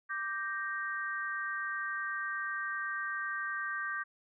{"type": "chord", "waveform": "sine", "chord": "G minor", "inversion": "second", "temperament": "equal", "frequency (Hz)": [1174.7, 1568, 1864.7], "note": ["D6", "G6", "Bb6"], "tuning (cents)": [0, 0, 0], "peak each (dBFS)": [-39, -36, -40], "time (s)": [0.09, 4.04], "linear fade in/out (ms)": 20, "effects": []}